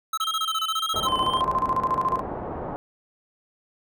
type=tone bursts; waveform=square; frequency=1300 Hz; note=E6; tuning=24 cents flat; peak=-24 dBFS; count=14; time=0.13-1.072 s; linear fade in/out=5 ms; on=45 ms; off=24 ms
type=tone with vibrato; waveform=triangle; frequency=3136 Hz; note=G7; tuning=in tune; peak=-27 dBFS; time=0.21-1.41 s; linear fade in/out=0 ms; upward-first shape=triangle; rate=1.8 Hz; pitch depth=60 cents each way
type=low-pass noise; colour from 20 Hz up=white; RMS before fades=-32 dBFS; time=0.94-2.76 s; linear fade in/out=0 ms; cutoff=910 Hz; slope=24 dB/octave
type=tone with tremolo; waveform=sine; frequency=1042 Hz; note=C6; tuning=7 cents flat; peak=-19 dBFS; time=1.05-2.21 s; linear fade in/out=20 ms; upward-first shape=square; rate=14 Hz; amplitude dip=75%
effects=none